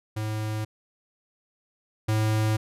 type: tone pair in turn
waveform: square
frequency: 108.1 / 108.66 Hz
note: A2 / A2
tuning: -30 / -21 cents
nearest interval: unison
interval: 9 cents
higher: second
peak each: -28 / -22 dBFS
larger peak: second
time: 0.16-0.65 / 2.08-2.57 s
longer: neither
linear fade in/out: 10 ms
effects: resampled to 32000 Hz